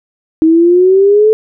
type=exponential sweep; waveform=sine; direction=up; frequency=315.6 to 440 Hz; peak=-4 dBFS; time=0.42-1.33 s; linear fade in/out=0 ms; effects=none